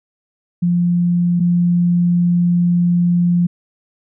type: tone pair in turn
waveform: sine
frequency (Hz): 174.61 / 174.61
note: F3 / F3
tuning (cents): 0 / 0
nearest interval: unison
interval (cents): 0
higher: neither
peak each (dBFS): -12 / -11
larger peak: second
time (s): 0.62-1.4 / 1.4-3.47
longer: second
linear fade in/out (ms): 10
effects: none